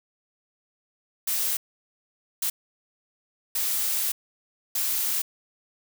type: noise bursts at uneven times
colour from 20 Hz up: blue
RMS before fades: -26 dBFS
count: 4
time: 1.27-1.57 / 2.42-2.5 / 3.55-4.12 / 4.75-5.22 s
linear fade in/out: 5 ms
effects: none